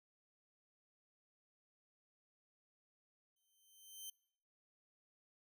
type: tone with exponential growth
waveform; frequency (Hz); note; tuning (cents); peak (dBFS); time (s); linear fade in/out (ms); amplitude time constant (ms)
10% pulse; 3100; G7; -20; -37; 3.36-4.1; 5; 160
effects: noise-tail reverb RT60 0.7 s tail -25 dB re dry